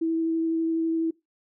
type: tone with vibrato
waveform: sine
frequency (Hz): 326.6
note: E4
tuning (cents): -16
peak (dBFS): -22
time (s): 0.01-1.11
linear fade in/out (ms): 10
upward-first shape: sine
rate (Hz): 12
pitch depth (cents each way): 9
effects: noise-tail reverb RT60 0.2 s tail -21 dB re dry